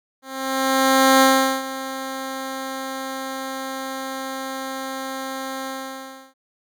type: tone with ADSR envelope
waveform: 10% pulse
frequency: 265.8 Hz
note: C4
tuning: 27 cents sharp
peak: -3 dBFS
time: 0.22-6.34 s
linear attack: 990 ms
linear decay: 410 ms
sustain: -16 dB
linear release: 670 ms
effects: none